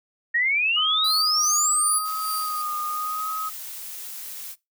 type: exponential sweep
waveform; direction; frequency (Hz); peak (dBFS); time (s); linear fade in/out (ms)
sine; up; 1842 to 10460; -19; 0.34-1.99; 10
type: tone with vibrato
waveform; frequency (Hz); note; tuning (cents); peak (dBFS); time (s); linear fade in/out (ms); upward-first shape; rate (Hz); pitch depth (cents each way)
sine; 1245; D#6; +1; -26; 0.76-3.5; 20; sine; 0.86; 32
type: tone with tremolo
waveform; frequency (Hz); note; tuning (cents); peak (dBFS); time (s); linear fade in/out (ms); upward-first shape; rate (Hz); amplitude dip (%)
10% pulse; 4699; D8; 0; -21; 1.04-2.62; 5; sine; 2.5; 70
type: noise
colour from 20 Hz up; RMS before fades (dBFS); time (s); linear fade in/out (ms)
blue; -36; 2.03-4.56; 50
effects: noise-tail reverb RT60 0.2 s tail -20 dB re dry